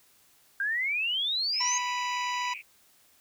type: exponential sweep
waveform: sine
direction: up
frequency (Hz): 1568 to 6590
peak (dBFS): -26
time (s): 0.6-1.78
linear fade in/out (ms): 2
type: band-pass noise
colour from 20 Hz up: pink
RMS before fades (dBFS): -41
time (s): 1.52-2.63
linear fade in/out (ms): 50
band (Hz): 2300 to 2600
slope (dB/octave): 96
type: harmonic tone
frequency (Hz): 986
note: B5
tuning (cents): -3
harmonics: 1 / 2 / 3 / 4 / 5 / 6 / 7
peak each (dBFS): -30 / -36 / -40 / -42 / -44 / -46 / -47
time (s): 1.6-2.54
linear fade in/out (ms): 10
effects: white hiss -62 dBFS RMS until 3.2 s